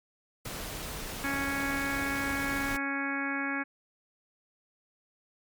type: noise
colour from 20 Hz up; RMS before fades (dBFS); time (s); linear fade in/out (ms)
pink; -38; 0.45-2.77; 5
type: harmonic tone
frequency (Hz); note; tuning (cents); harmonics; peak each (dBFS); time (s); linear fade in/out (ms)
277.2; C#4; 0; 1 / 2 / 3 / 4 / 5 / 6 / 7 / 8 / 9; -34 / -44 / -41 / -41 / -39 / -34 / -44 / -37 / -46; 1.23-3.64; 20
effects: MP3 96 kbps